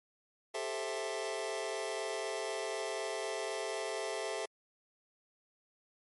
sawtooth chord, A minor seventh, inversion third, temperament just, 396 / 440 / 528 / 660 Hz, G4 / A4 / C5 / E5, +18 / 0 / +16 / +2 cents, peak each -38 / -36 / -39 / -36 dBFS, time 0.54-4.46 s, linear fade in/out 10 ms, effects MP3 48 kbps

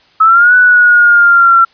sine linear two-way sweep, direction up then down, 1283 to 1490 to 1353 Hz, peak -3 dBFS, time 0.2-1.65 s, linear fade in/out 10 ms, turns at 0.55 s, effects white hiss -48 dBFS RMS until 1.73 s + resampled to 11025 Hz

